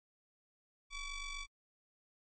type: ring-modulated tone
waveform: sawtooth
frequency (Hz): 1146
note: D6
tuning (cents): -43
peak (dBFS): -34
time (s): 0.9-1.47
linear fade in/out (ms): 50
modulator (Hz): 1170
effects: MP3 32 kbps